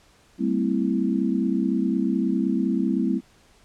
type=chord; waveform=sine; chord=A minor seventh; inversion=third; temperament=equal with one note detuned; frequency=196 / 225.7 / 261.6 / 329.6 Hz; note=G3 / A3 / C4 / E4; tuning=0 / +44 / 0 / 0 cents; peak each=-25 / -26 / -25 / -27 dBFS; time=0.38-3.21 s; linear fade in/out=50 ms; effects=pink hiss -57 dBFS RMS until 3.64 s + low-pass 9000 Hz 12 dB/octave